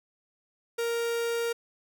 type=tone; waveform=45% pulse; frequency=466.6 Hz; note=A#4; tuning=2 cents sharp; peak=-27 dBFS; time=0.78-1.53 s; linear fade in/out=10 ms; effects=none